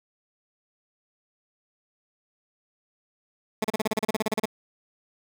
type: tone bursts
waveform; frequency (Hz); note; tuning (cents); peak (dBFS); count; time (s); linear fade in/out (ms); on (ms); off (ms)
15% pulse; 217.2; A3; -22; -16; 15; 3.62-4.456; 5; 24; 34
effects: none